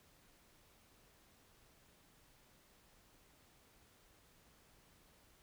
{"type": "silence", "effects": ["pink hiss -68 dBFS RMS until 5.42 s"]}